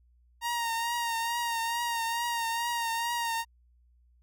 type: tone with vibrato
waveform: sawtooth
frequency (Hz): 932.3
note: A#5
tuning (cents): 0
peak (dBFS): -25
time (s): 0.41-3.45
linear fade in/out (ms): 50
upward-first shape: triangle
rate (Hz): 2.3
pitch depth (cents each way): 42
effects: added 60 Hz sine -60 dBFS peak until 4.22 s